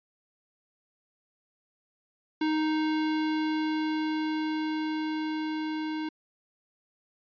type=tone with level ramp; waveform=square; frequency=311.1 Hz; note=D#4; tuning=in tune; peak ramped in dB=-25 to -31 dBFS; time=2.41-6.09 s; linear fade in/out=5 ms; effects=resampled to 11025 Hz